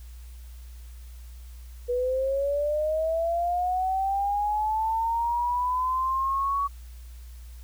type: linear sweep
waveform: sine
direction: up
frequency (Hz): 484 to 1131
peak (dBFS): -23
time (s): 1.88-6.68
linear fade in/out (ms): 20
effects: added 60 Hz sine -40 dBFS peak until 7.63 s + white hiss -57 dBFS RMS until 7.63 s